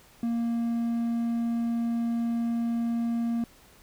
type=tone; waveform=triangle; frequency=233.1 Hz; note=A#3; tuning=in tune; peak=-23 dBFS; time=0.23-3.44 s; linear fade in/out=2 ms; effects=pink hiss -56 dBFS RMS until 3.82 s